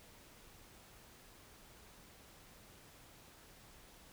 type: silence
effects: pink hiss -60 dBFS RMS until 4.12 s